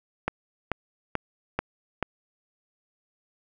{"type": "click train", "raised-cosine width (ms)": 0.5, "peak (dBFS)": -10, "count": 5, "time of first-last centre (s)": [0.28, 2.027], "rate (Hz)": 2.29, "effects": []}